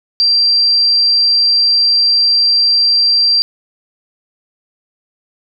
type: tone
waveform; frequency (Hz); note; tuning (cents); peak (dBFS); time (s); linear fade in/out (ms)
sine; 4718; D8; +7; -8; 0.2-3.42; 0
effects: none